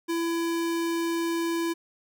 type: tone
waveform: square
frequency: 334.8 Hz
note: E4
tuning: 27 cents sharp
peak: -26 dBFS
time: 0.08-1.74 s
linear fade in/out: 20 ms
effects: none